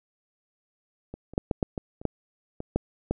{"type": "clicks", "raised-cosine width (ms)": 2, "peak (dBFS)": [-24, -29, -10, -11, -10, -17, -28, -11, -20, -10, -12], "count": 11, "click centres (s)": [1.14, 1.336, 1.379, 1.512, 1.628, 1.778, 2.015, 2.053, 2.604, 2.76, 3.11], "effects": []}